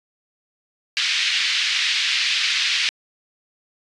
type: band-pass noise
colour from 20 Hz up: pink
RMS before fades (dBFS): -21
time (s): 0.97-2.89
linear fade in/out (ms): 0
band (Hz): 2100 to 4800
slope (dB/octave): 24
effects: resampled to 24000 Hz